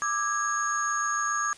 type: tone cluster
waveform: sine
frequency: 1183 / 1290 / 1648 / 6560 Hz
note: D6 / E6 / G#6 / G#8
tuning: +12 / -38 / -14 / -22 cents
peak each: -28 / -35 / -30 / -32 dBFS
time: 0.02-1.53 s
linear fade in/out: 0 ms
effects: white hiss -50 dBFS RMS until 1.57 s + resampled to 22050 Hz